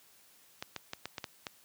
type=clicks; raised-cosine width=0.2 ms; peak=-20 dBFS; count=7; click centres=0.625 / 0.763 / 0.934 / 1.056 / 1.182 / 1.242 / 1.468 s; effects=white hiss -62 dBFS RMS until 1.64 s + high-pass 80 Hz 12 dB/octave